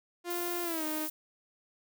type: tone with pitch glide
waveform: sawtooth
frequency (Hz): 349.2 to 309.3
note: F4 to D#4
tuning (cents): 0 to -10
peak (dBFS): -30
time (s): 0.24-1.09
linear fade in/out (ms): 50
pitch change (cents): -210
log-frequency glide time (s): 0.63-0.85
type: noise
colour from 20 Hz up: violet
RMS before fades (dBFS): -38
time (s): 0.3-1.1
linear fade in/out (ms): 5
effects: none